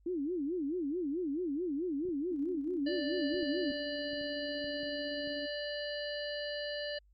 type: tone with vibrato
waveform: sine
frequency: 318.4 Hz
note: D#4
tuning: 40 cents sharp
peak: -32 dBFS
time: 0.06-3.72 s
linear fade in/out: 5 ms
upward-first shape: sine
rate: 4.6 Hz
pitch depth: 260 cents each way
type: clicks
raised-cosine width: 3 ms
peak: -39 dBFS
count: 10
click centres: 2.053 / 2.088 / 3.343 / 3.429 / 3.703 / 4.133 / 4.213 / 4.644 / 4.833 / 5.275 s
type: tone with tremolo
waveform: sine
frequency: 286.1 Hz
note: D4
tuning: 45 cents flat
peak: -40 dBFS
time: 2.3-5.47 s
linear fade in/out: 20 ms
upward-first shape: square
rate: 16 Hz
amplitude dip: 30%
type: harmonic tone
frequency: 587.3 Hz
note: D5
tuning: in tune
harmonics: 1 / 3 / 5 / 7 / 8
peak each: -38 / -43 / -45 / -46 / -47 dBFS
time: 2.86-6.99 s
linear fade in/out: 10 ms
effects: added 50 Hz sine -62 dBFS peak until 7.13 s + Opus 48 kbps